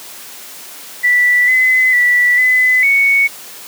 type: tone with pitch steps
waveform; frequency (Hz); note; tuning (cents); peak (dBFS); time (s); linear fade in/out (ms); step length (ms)
sine; 1967 / 2028 / 1961 / 2013 / 2222; B6 / B6 / B6 / B6 / C#7; -7 / +45 / -13 / +33 / +4; -8; 1.03-3.28; 20; 450
effects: white hiss -33 dBFS RMS until 3.67 s + high-pass 200 Hz 12 dB/octave